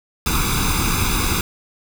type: noise with comb filter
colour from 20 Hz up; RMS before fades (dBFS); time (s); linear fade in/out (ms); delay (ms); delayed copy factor
pink; -19; 0.26-1.41; 2; 0.81; +0.9
effects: none